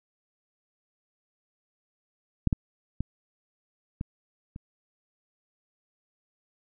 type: clicks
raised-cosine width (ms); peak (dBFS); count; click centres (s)
5; -9 / -11 / -16 / -19 / -27; 5; 2.473 / 2.528 / 3.006 / 4.011 / 4.561
effects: none